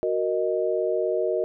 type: chord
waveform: sine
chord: D# minor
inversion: first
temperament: equal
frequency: 370 / 466.2 / 622.3 Hz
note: F#4 / A#4 / D#5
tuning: 0 / 0 / 0 cents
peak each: -26 dBFS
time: 0.03-1.44 s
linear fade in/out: 0 ms
effects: none